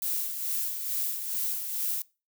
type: noise with tremolo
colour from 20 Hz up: violet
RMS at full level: -29 dBFS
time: 0.02-2.02 s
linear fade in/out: 2 ms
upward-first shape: sine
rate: 2.3 Hz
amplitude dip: 50%
effects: noise-tail reverb RT60 0.3 s tail -22 dB re dry